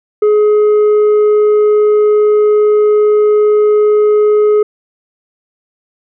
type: tone with tanh clipping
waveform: sine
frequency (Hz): 421.2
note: G#4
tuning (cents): +24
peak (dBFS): -7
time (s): 0.22-4.63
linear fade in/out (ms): 5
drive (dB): 4
effects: none